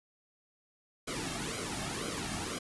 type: noise with flanger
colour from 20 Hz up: pink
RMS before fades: -37 dBFS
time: 1.07-2.59 s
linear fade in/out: 10 ms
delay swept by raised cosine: 1.1 to 2.07 ms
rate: 2 Hz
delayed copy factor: -0.8
effects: resampled to 24000 Hz